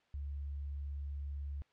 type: tone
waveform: sine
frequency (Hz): 71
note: C#2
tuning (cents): +42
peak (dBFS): -38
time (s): 0.14-1.62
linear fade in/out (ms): 0
effects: white hiss -73 dBFS RMS until 1.72 s + low-pass 3000 Hz 12 dB/octave